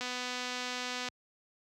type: click train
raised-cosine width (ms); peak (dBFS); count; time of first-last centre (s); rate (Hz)
0.2; -20; 269; 0.01-1.086; 249
effects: high-pass 80 Hz 12 dB/octave